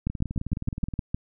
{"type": "two click trains", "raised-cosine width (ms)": 5, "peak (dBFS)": [-13, -19], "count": [8, 17], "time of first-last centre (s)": [[0.07, 1.145], [0.1, 0.938]], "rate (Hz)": [6.51, 19.1], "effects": []}